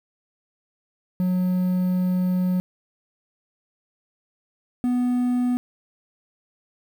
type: tone pair in turn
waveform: triangle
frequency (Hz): 182.4 / 247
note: F#3 / B3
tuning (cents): -24 / 0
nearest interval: perfect fourth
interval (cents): 524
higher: second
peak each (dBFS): -17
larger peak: neither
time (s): 1.2-2.6 / 4.84-5.57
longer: first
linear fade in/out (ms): 0
effects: 8-bit